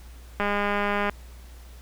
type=click train; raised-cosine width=0.5 ms; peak=-11 dBFS; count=143; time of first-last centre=0.4-1.096 s; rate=204 Hz; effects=added 60 Hz sine -42 dBFS peak until 1.81 s + pink hiss -53 dBFS RMS until 1.81 s